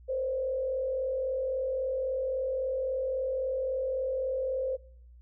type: tone with frequency modulation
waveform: sine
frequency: 523.3 Hz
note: C5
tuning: in tune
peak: -28 dBFS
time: 0.08-4.77 s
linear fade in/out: 20 ms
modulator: 43.7 Hz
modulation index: 0.58
effects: noise-tail reverb RT60 0.7 s tail -25 dB re dry + added 60 Hz sine -50 dBFS peak until 5.21 s